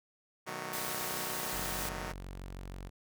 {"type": "chord", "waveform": "5% pulse", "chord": "B dominant seventh", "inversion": "none", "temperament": "just", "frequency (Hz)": [123.47, 154.34, 185.21, 222.2], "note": ["B2", "D#3", "F#3", "A3"], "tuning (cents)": [0, -14, 2, 17], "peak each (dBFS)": [-36, -33, -33, -35], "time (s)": [0.46, 2.13], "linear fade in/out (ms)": 20}
{"type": "noise", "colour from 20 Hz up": "white", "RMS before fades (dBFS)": -39, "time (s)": [0.73, 1.89], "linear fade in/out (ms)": 2}
{"type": "tone", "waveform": "sawtooth", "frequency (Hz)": 46.25, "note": "F#1", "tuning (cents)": 0, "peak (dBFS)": -38, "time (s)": [1.52, 2.9], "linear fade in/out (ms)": 20}
{"effects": []}